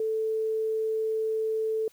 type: tone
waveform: sine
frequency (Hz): 440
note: A4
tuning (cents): 0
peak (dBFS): -25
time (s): 0-1.88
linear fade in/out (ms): 2
effects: white hiss -61 dBFS RMS until 1.92 s